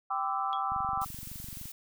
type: chord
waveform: sine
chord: E minor seventh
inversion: first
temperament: equal with one note detuned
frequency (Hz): 784 / 1013.8 / 1174.7 / 1318.5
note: G5 / B5 / D6 / E6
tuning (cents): 0 / +45 / 0 / 0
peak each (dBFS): -33 / -38 / -33 / -35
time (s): 0.1-1.05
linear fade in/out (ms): 10
type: tone with exponential decay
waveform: sine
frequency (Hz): 3330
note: G#7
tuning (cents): +4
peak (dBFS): -35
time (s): 0.53-0.63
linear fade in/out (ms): 0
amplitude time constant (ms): 21
type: click train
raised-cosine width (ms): 5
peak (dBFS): -33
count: 23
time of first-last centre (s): 0.72-1.656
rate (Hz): 23.5
type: noise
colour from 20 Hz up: blue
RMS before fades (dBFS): -44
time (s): 1.01-1.72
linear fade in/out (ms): 5
effects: none